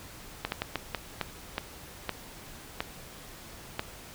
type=slowing click train; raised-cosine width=0.3 ms; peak=-13 dBFS; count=10; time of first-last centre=0.45-3.794 s; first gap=71 ms; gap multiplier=1.39; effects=pink hiss -47 dBFS RMS until 4.14 s